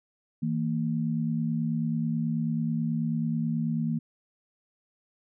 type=tone pair together; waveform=sine; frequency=160.76 / 230 Hz; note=E3 / A#3; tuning=-43 / -23 cents; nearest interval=tritone; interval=620 cents; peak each=-28 dBFS; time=0.42-3.99 s; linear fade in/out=10 ms; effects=none